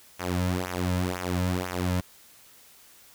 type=tone with flanger; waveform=sawtooth; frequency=90.5 Hz; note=F#2; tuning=38 cents flat; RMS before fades=-28 dBFS; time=0.19-2.01 s; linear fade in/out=10 ms; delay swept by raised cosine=0.22 to 2.72 ms; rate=2 Hz; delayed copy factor=-0.85; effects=white hiss -54 dBFS RMS until 3.14 s